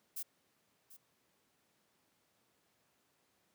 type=noise with echo; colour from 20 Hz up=violet; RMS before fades=-41 dBFS; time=0.16-0.23 s; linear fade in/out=10 ms; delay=740 ms; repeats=1; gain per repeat=-15 dB; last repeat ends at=0.97 s; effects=pink hiss -75 dBFS RMS until 3.54 s + high-pass 150 Hz 12 dB/octave